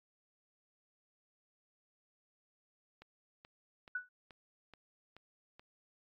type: click train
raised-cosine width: 0.3 ms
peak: -38 dBFS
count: 7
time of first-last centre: 3.02-5.595 s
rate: 2.33 Hz
type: tone with exponential decay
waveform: sine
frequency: 1480 Hz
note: F#6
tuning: in tune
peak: -32 dBFS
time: 3.95-4.09 s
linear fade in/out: 5 ms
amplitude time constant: 30 ms
effects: AAC 32 kbps